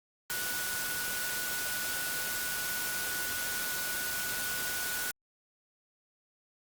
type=tone in noise; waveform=sine; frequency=1471 Hz; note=F#6; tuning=11 cents flat; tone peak=-37 dBFS; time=0.3-5.11 s; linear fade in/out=0 ms; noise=white; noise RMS=-35 dBFS; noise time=0.3-5.11 s; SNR=-5 dB; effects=Opus 48 kbps